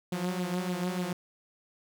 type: tone with flanger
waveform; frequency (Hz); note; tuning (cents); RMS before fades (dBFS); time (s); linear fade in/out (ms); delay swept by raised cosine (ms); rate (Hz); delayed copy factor
sawtooth; 180; F#3; -47; -32; 0.12-1.13; 5; 0.25 to 5.85; 3.4; +0.65
effects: none